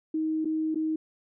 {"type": "tone with dropouts", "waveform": "sine", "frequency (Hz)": 314.9, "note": "D#4", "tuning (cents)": 21, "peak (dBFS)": -25, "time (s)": [0.14, 0.96], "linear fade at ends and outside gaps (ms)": 5, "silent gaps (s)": [[0.447, 0.454], [0.746, 0.756]], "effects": []}